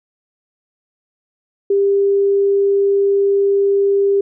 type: tone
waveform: sine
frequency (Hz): 397.9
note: G4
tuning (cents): +26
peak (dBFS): -11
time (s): 1.7-4.21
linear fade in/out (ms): 5
effects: none